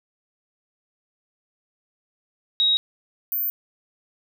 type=tone pair in turn; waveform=sine; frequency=3798 / 14339 Hz; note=A#7 / A9; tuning=+32 / +32 cents; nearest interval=octave + major seventh; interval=2300 cents; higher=second; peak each=-16 / -22 dBFS; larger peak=first; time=2.6-2.77 / 3.32-3.5 s; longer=second; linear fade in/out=0 ms; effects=none